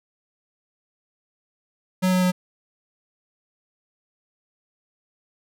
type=tone with pitch steps; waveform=square; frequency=185 / 183.51 / 182.03 Hz; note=F#3 / F#3 / F#3; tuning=0 / -14 / -28 cents; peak=-18 dBFS; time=2.02-2.32 s; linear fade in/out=20 ms; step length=100 ms; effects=none